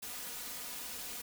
white noise with comb filter, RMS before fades -43 dBFS, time 0.02-1.22 s, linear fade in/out 10 ms, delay 4.1 ms, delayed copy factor +0.75, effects none

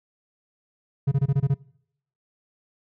triangle tone bursts, 138.59 Hz, C#3, in tune, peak -15 dBFS, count 7, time 1.07-1.544 s, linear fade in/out 10 ms, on 48 ms, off 23 ms, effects noise-tail reverb RT60 0.7 s tail -24 dB re dry

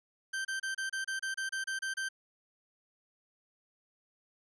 40% pulse tone bursts, 1561 Hz, G6, 8 cents flat, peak -32 dBFS, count 12, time 0.33-2.089 s, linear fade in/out 10 ms, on 120 ms, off 29 ms, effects resampled to 24000 Hz

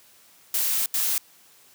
blue noise bursts at uneven times, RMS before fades -24 dBFS, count 2, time 0.54-0.86 / 0.94-1.18 s, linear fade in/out 2 ms, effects white hiss -55 dBFS RMS until 1.74 s + high-pass 80 Hz 12 dB/octave

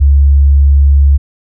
sine tone, 70.1 Hz, C#2, 20 cents sharp, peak -3 dBFS, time 0-1.18 s, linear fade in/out 20 ms, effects none

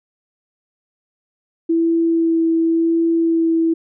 sine tone with vibrato, 330 Hz, E4, 2 cents sharp, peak -13 dBFS, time 1.69-3.74 s, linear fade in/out 10 ms, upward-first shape sine, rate 0.92 Hz, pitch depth 11 cents each way, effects none

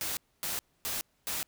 white noise bursts, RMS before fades -34 dBFS, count 4, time 0.01-1.43 s, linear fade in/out 0 ms, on 160 ms, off 260 ms, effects pink hiss -72 dBFS RMS until 1.47 s

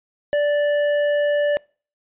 sine tone with hard clipping, 585 Hz, D5, 7 cents flat, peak -18 dBFS, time 0.33-1.57 s, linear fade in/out 0 ms, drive 8 dB, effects noise-tail reverb RT60 0.4 s tail -26 dB re dry + resampled to 8000 Hz

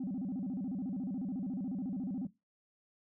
sine tone with vibrato, 221.9 Hz, A3, 15 cents sharp, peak -33 dBFS, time 0-2.27 s, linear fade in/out 5 ms, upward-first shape square, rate 14 Hz, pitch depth 280 cents each way, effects noise-tail reverb RT60 0.2 s tail -18 dB re dry + tanh soft clip ceiling -32 dBFS

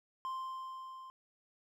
triangle tone with level ramp, 1046.5 Hz, C6, in tune, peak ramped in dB -34 to -46 dBFS, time 0.25-1.1 s, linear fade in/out 0 ms, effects none

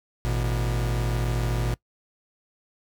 45% pulse tone pair together, 53.54 / 120.2 Hz, A1 / B2, -47 / -46 cents, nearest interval octave + major second, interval 1401 cents, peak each -26 dBFS, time 0.25-1.74 s, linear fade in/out 0 ms, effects noise-tail reverb RT60 0.1 s tail -22 dB re dry

